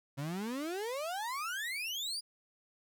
35% pulse exponential sweep, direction up, 133.6 to 4978 Hz, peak -34 dBFS, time 0.17-2.21 s, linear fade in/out 20 ms, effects none

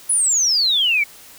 sine exponential sweep, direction down, 10548 to 2217 Hz, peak -14 dBFS, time 0.09-1.04 s, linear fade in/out 10 ms, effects white hiss -43 dBFS RMS until 1.38 s

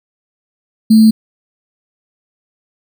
sine tone with sample-and-hold, 220 Hz, A3, in tune, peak -3 dBFS, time 0.9-1.11 s, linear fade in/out 10 ms, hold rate 4410 Hz, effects none

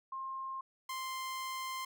sine / sawtooth tone pair in turn, 1063 / 1046.6 Hz, C6 / C6, +27 / 0 cents, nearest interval unison, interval 27 cents, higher first, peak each -38 / -34 dBFS, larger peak second, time 0.12-0.61 / 0.89-1.85 s, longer second, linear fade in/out 5 ms, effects none

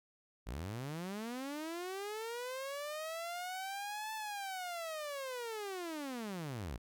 sawtooth linear two-way sweep, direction up then down, 49 to 880 to 49 Hz, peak -36 dBFS, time 0.46-6.78 s, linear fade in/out 20 ms, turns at 4.14 s, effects none

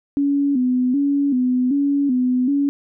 sine tone with vibrato, 266.6 Hz, C4, 33 cents sharp, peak -15 dBFS, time 0.17-2.69 s, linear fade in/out 0 ms, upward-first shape square, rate 1.3 Hz, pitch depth 100 cents each way, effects none

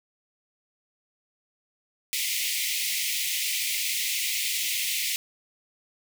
pink high-pass noise, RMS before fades -28 dBFS, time 2.13-5.16 s, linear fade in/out 0 ms, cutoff 2000 Hz, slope 96 dB/octave, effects none

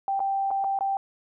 sine tone with dropouts, 784 Hz, G5, in tune, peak -23 dBFS, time 0.08-0.97 s, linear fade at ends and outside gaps 1 ms, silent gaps 0.194-0.202 / 0.506-0.512 / 0.641-0.644 / 0.789-0.808 s, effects none

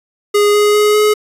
square tone with pitch steps, 412.7 / 416.1 / 419.4 / 422.8 Hz, G#4 / G#4 / G#4 / G#4, -11 / +3 / +17 / +31 cents, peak -9 dBFS, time 0.34-1.14 s, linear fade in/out 10 ms, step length 200 ms, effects resampled to 32000 Hz

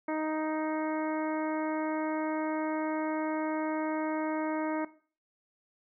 harmonic tone, 311.5 Hz, D#4, 2 cents sharp, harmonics 1 / 2 / 3 / 4 / 5 / 6 / 7, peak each -32 / -35 / -37 / -43 / -45 / -48 / -44 dBFS, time 0.08-4.85 s, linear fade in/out 5 ms, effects noise-tail reverb RT60 0.4 s tail -17 dB re dry

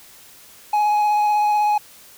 triangle tone with vibrato, 838 Hz, G#5, 15 cents sharp, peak -13 dBFS, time 0.73-1.78 s, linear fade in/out 5 ms, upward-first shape sine, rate 16 Hz, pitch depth 13 cents each way, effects white hiss -46 dBFS RMS until 2.17 s

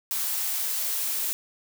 blue noise with high-pass filter sweep, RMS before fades -28 dBFS, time 0.11-1.33 s, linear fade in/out 0 ms, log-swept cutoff 910 to 310 Hz, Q 1.5, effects none

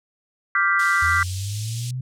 sine chord, G dominant seventh, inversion second, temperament equal, 1174.7 / 1396.9 / 1568 / 1975.5 Hz, D6 / F6 / G6 / B6, 0 / 0 / 0 / 0 cents, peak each -22 dBFS, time 0.55-1.23 s, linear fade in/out 2 ms
white band-pass noise, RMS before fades -37 dBFS, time 0.79-1.91 s, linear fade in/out 5 ms, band 3000 to 9100 Hz, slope 24 dB/octave
sine exponential sweep, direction up, 80.4 to 130.81 Hz, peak -25 dBFS, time 1.02-2.01 s, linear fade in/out 5 ms
effects none

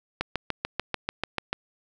click train, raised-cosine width 0.3 ms, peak -10 dBFS, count 10, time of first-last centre 0.21-1.53 s, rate 6.82 Hz, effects none

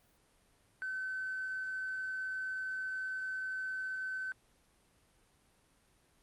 triangle tone with tanh clipping, 1526 Hz, G6, 47 cents flat, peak -35 dBFS, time 0.82-4.32 s, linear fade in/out 0 ms, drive 1 dB, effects pink hiss -69 dBFS RMS until 6.22 s + Opus 32 kbps

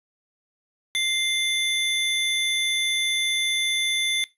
square tone pair together, 2090 / 3515 Hz, C7 / A7, -2 / -2 cents, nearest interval major sixth, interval 900 cents, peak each -26 / -24 dBFS, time 0.95-4.24 s, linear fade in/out 0 ms, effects noise-tail reverb RT60 0.2 s tail -20 dB re dry + resampled to 32000 Hz

